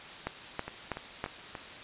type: two click trains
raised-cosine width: 0.5 ms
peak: -23 / -17 dBFS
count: 4 / 4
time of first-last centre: 0.68-1.552 / 0.27-1.241 s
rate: 3.44 / 3.09 Hz
effects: white hiss -45 dBFS RMS until 1.83 s + resampled to 8000 Hz